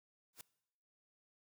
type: noise with exponential growth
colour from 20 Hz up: white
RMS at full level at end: -45 dBFS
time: 0.33-0.41 s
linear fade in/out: 2 ms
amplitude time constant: 16 ms
effects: noise-tail reverb RT60 0.8 s tail -21 dB re dry